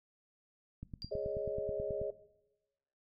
click train, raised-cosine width 5 ms, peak -31 dBFS, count 12, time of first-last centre 0.83-2.015 s, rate 9.28 Hz
sine tone with exponential decay, 4758 Hz, D8, 22 cents sharp, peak -39 dBFS, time 1.02-1.13 s, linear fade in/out 0 ms, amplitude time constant 23 ms
sine chord, Ab suspended fourth, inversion none, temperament equal, 415.3 / 554.4 / 622.3 Hz, Ab4 / Db5 / Eb5, 0 / 0 / 0 cents, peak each -39 dBFS, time 1.11-2.11 s, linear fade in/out 10 ms
effects noise-tail reverb RT60 1.0 s tail -17 dB re dry

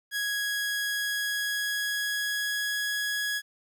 sawtooth tone with pitch glide, 1661.2 to 1670.8 Hz, G#6 to G#6, 0 to +10 cents, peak -24 dBFS, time 0.11-3.42 s, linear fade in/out 50 ms, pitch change +10 cents, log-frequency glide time 0.84-2.8 s, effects 11-bit

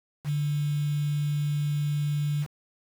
sine tone with quantisation, 146.83 Hz, D3, in tune, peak -24 dBFS, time 0.24-2.47 s, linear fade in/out 50 ms, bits 7, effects none

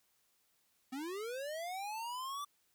square linear sweep, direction up, 250 to 1174.7 Hz, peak -40 dBFS, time 0.92-2.45 s, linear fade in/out 10 ms, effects white hiss -75 dBFS RMS until 2.74 s

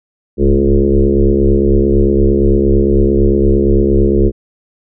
sine tone with frequency modulation, 208.4 Hz, G#3, 6 cents sharp, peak -7 dBFS, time 0.37-4.32 s, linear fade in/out 50 ms, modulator 68.8 Hz, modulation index 3.4, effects none

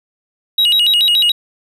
triangle tone with vibrato, 3322 Hz, G#7, in tune, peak -8 dBFS, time 0.58-1.32 s, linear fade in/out 5 ms, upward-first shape square, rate 7 Hz, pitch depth 250 cents each way, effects none

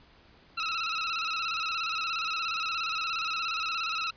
15% pulse tone with vibrato, 1318.5 Hz, E6, in tune, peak -22 dBFS, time 0.57-4.11 s, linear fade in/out 10 ms, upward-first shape square, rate 17 Hz, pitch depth 53 cents each way, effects pink hiss -58 dBFS RMS until 4.16 s + resampled to 11025 Hz

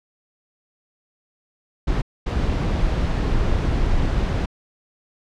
brown noise bursts at uneven times, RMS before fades -20 dBFS, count 2, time 1.87-2.02 / 2.26-4.46 s, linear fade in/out 10 ms, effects low-pass 5000 Hz 12 dB/octave

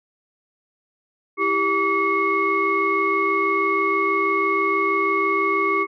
sine tone cluster, 329.5 / 395.7 / 1146 / 2177 Hz, E4 / G4 / D6 / C#7, -1 / +16 / -43 / -32 cents, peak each -27 / -23 / -20 / -23 dBFS, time 1.37-5.87 s, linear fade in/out 50 ms, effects tanh soft clip ceiling -8 dBFS

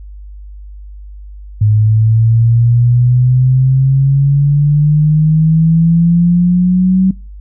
sine exponential sweep, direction up, 105.5 to 189.6 Hz, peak -6 dBFS, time 1.61-7.11 s, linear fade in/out 5 ms, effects noise-tail reverb RT60 0.3 s tail -24 dB re dry + added 50 Hz sine -28 dBFS peak until 7.4 s

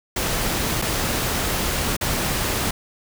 pink noise with dropouts, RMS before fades -23 dBFS, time 0.16-2.71 s, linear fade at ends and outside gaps 5 ms, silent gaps 0.817-0.821 / 1.967-2.01 s, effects none

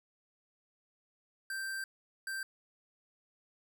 square tone bursts at uneven times, 1568 Hz, G6, in tune, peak -37 dBFS, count 2, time 1.5-1.84 / 2.27-2.43 s, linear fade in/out 2 ms, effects none

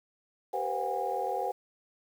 sine tone cluster, 389.2 / 477 / 516 / 729 / 810 Hz, G4 / A#4 / C5 / F#5 / G#5, -12 / +40 / -24 / -26 / -43 cents, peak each -38 / -38 / -35 / -34 / -33 dBFS, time 0.53-1.52 s, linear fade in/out 10 ms, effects tanh soft clip ceiling -18 dBFS + 9-bit

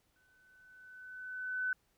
sine tone with exponential growth, 1507 Hz, F#6, 31 cents sharp, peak -30 dBFS, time 0.16-1.73 s, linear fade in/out 2 ms, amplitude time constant 340 ms, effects pink hiss -75 dBFS RMS until 1.97 s

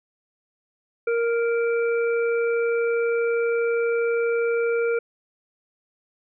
harmonic tone, 466.2 Hz, A#4, in tune, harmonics 1 / 3 / 5, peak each -20 / -30 / -34 dBFS, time 1.07-4.99 s, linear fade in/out 5 ms, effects none

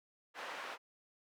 white band-pass noise, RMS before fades -45 dBFS, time 0.34-0.78 s, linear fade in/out 50 ms, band 560 to 1700 Hz, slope 12 dB/octave, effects none

